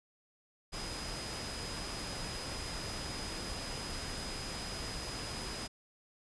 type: tone in noise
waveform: sine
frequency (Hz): 4989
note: D#8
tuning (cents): +4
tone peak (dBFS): -45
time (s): 0.72-5.68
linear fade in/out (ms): 20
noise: pink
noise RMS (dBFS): -41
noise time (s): 0.72-5.68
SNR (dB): -7
effects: resampled to 24000 Hz